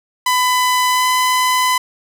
sawtooth tone with pitch glide, 1002 to 1009 Hz, B5 to B5, +25 to +37 cents, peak -9 dBFS, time 0.26-1.78 s, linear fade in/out 5 ms, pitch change +12 cents, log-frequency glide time 0.89-1.06 s, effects none

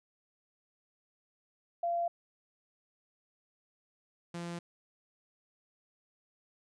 sine / sawtooth tone pair in turn, 687 / 171.75 Hz, F5 / F3, -29 / -29 cents, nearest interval 2 octaves, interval 2400 cents, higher first, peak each -29 / -34 dBFS, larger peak first, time 1.83-2.08 / 4.34-4.59 s, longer neither, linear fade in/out 5 ms, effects resampled to 22050 Hz

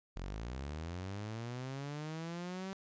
sawtooth linear sweep, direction up, 41.27 to 194.2 Hz, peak -36 dBFS, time 0.16-2.73 s, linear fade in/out 0 ms, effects resampled to 16000 Hz + 13-bit

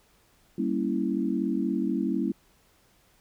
sine chord, G diminished seventh, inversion none, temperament equal, 196 / 233.1 / 277.2 / 329.6 Hz, G3 / Bb3 / Db4 / Fb4, 0 / 0 / 0 / 0 cents, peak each -30 dBFS, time 0.58-2.32 s, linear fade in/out 5 ms, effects pink hiss -63 dBFS RMS until 3.2 s

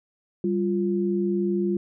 sine tone pair together, 195.98 / 349.2 Hz, G3 / F4, 0 / 0 cents, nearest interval minor seventh, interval 1000 cents, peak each -24 dBFS, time 0.44-1.77 s, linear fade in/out 2 ms, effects none

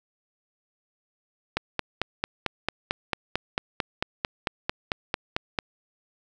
click train, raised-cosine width 0.3 ms, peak -8 dBFS, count 19, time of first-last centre 1.57-5.588 s, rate 4.48 Hz, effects none

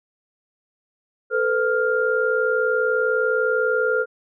sine tone cluster, 443 / 503 / 1402 Hz, A4 / B4 / F6, +12 / +32 / +6 cents, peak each -22 dBFS, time 1.3-4.06 s, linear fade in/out 50 ms, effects none

